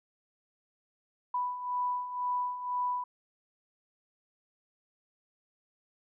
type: beating tone pair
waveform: sine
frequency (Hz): 987.8 / 989.8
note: B5 / B5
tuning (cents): 0 / +4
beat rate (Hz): 2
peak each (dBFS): -37 / -31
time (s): 1.34-3.04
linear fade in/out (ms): 5
effects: none